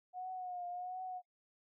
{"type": "tone with vibrato", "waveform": "sine", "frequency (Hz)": 726, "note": "F#5", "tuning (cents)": -33, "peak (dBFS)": -40, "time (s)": [0.13, 1.22], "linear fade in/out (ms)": 50, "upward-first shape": "triangle", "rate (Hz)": 1.4, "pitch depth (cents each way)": 53, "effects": ["noise-tail reverb RT60 0.1 s tail -23 dB re dry"]}